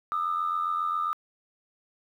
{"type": "tone pair together", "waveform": "sine", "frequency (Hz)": [1212.6, 1300], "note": ["D#6", "E6"], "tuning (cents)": [-45, -24], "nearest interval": "minor second", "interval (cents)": 121, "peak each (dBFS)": [-26, -30], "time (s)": [0.12, 1.13], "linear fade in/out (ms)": 0, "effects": ["tanh soft clip ceiling -19 dBFS", "10-bit"]}